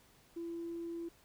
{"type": "tone", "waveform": "sine", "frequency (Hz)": 337.2, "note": "E4", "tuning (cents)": 39, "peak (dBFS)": -38, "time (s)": [0.36, 1.09], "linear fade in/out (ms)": 10, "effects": ["tanh soft clip ceiling -34 dBFS", "pink hiss -65 dBFS RMS until 1.24 s"]}